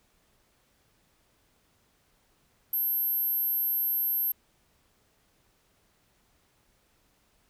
sine tone, 12730 Hz, G9, 26 cents sharp, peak -24 dBFS, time 2.73-4.32 s, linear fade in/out 5 ms, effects tanh soft clip ceiling -21 dBFS + pink hiss -68 dBFS RMS until 7.49 s

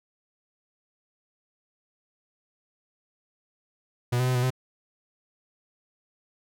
45% pulse tone with pitch steps, 122.1 / 126.7 / 127.6 / 123.8 / 128.4 Hz, B2 / B2 / C3 / B2 / C3, -19 / +45 / -43 / +5 / -32 cents, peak -22 dBFS, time 4.12-4.505 s, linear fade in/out 10 ms, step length 77 ms, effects none

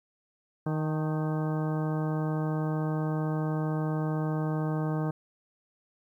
harmonic tone with a mistuned harmonic, 155.56 Hz, D#3, in tune, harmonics 1 / 2 / 3 / 4 / 5 / 6 / 7 / 8 / 10, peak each -28 / -34 / -38 / -40 / -42 / -44 / -45 / -46 / -48 dBFS, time 0.66-5.11 s, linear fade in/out 5 ms, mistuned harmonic 6, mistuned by -52 cents, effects 11-bit

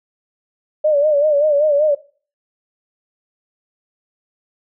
sine tone with vibrato, 592 Hz, D5, 14 cents sharp, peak -11 dBFS, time 0.84-1.95 s, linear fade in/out 10 ms, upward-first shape sine, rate 5.2 Hz, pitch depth 84 cents each way, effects noise-tail reverb RT60 0.4 s tail -19 dB re dry

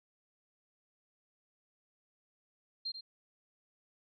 sine tone with echo, 4186 Hz, C8, in tune, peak -35 dBFS, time 2.85-2.92 s, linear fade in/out 10 ms, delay 90 ms, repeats 1, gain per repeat -8 dB, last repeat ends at 3.01 s, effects none

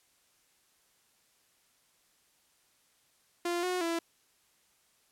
sawtooth tone with pitch steps, 347.2 / 363.5 / 334.5 Hz, F4 / F#4 / E4, -10 / -31 / +25 cents, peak -26 dBFS, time 3.45-3.99 s, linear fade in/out 5 ms, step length 180 ms, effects white hiss -69 dBFS RMS until 5.11 s + low-pass 12000 Hz 12 dB/octave

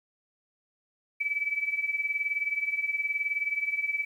sine tone with tremolo, 2300 Hz, D7, 37 cents flat, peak -23 dBFS, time 1.2-4.05 s, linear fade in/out 10 ms, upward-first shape triangle, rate 19 Hz, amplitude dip 85%, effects 10-bit

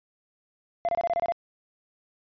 sine tone bursts, 685 Hz, F5, 34 cents flat, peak -20 dBFS, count 8, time 0.85-1.321 s, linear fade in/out 0 ms, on 37 ms, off 25 ms, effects tanh soft clip ceiling -21 dBFS + resampled to 11025 Hz

